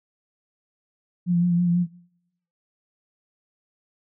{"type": "tone with vibrato", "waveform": "sine", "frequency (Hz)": 174.61, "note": "F3", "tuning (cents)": 0, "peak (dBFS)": -17, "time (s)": [1.26, 1.87], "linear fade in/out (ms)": 50, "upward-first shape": "sine", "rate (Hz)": 6.1, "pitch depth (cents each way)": 30, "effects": ["noise-tail reverb RT60 0.8 s tail -23 dB re dry"]}